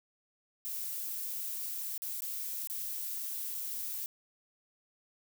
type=noise with dropouts; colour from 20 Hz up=violet; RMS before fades=-38 dBFS; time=0.65-4.06 s; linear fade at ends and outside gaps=0 ms; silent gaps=1.978-2.02 / 2.206-2.221 / 2.673-2.699 / 3.545-3.549 s; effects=none